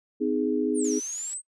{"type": "chord", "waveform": "sine", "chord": "Ab major", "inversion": "first", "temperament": "equal with one note detuned", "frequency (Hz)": [255.7, 311.1, 415.3], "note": ["C4", "Eb4", "Ab4"], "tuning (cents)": [-40, 0, 0], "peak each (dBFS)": -27, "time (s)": [0.2, 1], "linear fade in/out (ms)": 20}
{"type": "exponential two-way sweep", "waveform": "sine", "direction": "down then up", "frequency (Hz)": [9956, 5650, 8400], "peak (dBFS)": -31, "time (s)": [0.74, 1.42], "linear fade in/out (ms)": 50, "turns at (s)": 0.93}
{"type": "noise", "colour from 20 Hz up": "blue", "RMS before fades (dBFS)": -41, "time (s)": [0.84, 1.34], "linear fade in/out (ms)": 5}
{"effects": ["noise-tail reverb RT60 0.1 s tail -24 dB re dry", "resampled to 24000 Hz"]}